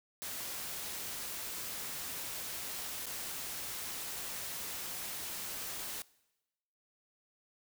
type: noise with dropouts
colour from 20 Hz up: white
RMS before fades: -41 dBFS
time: 0.22-6.02 s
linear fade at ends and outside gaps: 0 ms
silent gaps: 3.058-3.066 s
effects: noise-tail reverb RT60 1.0 s tail -22 dB re dry